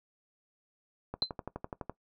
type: click train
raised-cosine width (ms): 1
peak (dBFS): -23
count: 10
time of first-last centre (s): 1.14-1.896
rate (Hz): 11.9
type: tone with exponential decay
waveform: sine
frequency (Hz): 4080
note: C8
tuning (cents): -44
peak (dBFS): -22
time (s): 1.22-1.3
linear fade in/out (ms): 1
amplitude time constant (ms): 16
effects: noise-tail reverb RT60 0.1 s tail -18 dB re dry